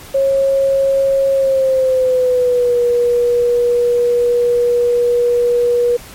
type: tone with pitch glide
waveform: sine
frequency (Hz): 544 to 481.9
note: C#5 to B4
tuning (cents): -33 to -43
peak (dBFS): -10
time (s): 0.14-5.97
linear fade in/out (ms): 10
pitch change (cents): -210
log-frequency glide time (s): 1.32-2.8
effects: pink hiss -36 dBFS RMS until 6.14 s + MP3 64 kbps